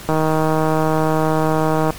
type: click train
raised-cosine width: 1 ms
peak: -4 dBFS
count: 286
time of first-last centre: 0.09-1.905 s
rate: 157 Hz
effects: pink hiss -35 dBFS RMS until 1.98 s + MP3 96 kbps